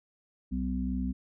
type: harmonic tone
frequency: 63.6 Hz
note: C2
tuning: 48 cents flat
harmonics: 1 / 3 / 4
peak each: -33 / -33 / -33 dBFS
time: 0.51-1.13 s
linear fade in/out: 20 ms
effects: none